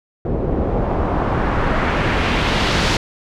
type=noise with low-pass filter sweep; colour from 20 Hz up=pink; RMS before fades=-18 dBFS; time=0.25-2.97 s; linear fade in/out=2 ms; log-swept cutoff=430 to 4800 Hz; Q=1.1; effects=none